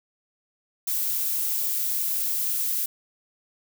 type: noise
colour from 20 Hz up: violet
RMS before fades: -26 dBFS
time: 0.87-2.86 s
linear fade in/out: 5 ms
effects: none